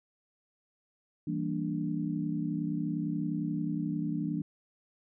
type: chord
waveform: sine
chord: E half-diminished seventh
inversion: none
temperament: equal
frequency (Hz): 164.81 / 196 / 233.1 / 293.7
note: E3 / G3 / Bb3 / D4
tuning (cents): 0 / 0 / 0 / 0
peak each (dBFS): -34 / -37 / -37 / -34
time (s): 1.27-4.42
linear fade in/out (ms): 5
effects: none